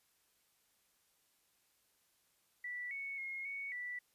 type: tone with pitch steps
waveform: sine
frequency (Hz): 1963 / 2214 / 2154 / 2224 / 1966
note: B6 / C#7 / C7 / C#7 / B6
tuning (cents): -11 / -3 / +50 / +5 / -8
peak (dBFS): -40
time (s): 2.64-3.99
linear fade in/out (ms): 5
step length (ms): 270
effects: white hiss -75 dBFS RMS until 4.14 s + resampled to 32000 Hz